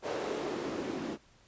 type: noise with band-pass filter sweep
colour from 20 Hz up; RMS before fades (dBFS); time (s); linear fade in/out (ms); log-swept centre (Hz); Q
white; -36; 0.02-1.18; 50; 480 to 270; 2.4
effects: pink hiss -63 dBFS RMS until 1.47 s + resampled to 16000 Hz